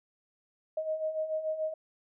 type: beating tone pair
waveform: sine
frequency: 622.3 / 629.2 Hz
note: D#5 / D#5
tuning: 0 / +19 cents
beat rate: 6.9 Hz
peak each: -37 / -31 dBFS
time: 0.77-1.74 s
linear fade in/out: 5 ms
effects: none